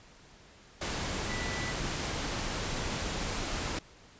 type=tone in noise; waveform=sine; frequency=1975.5 Hz; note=B6; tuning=in tune; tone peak=-39 dBFS; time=1.29-1.72 s; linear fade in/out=5 ms; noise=pink; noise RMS=-34 dBFS; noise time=0.81-3.79 s; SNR=-8 dB; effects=pink hiss -56 dBFS RMS until 4.19 s + resampled to 16000 Hz